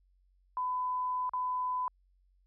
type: tone with dropouts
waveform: sine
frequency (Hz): 1004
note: B5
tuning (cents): +28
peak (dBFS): -30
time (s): 0.57-1.88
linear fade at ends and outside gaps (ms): 1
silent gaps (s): 1.294-1.335
effects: added 46 Hz sine -65 dBFS peak until 2.46 s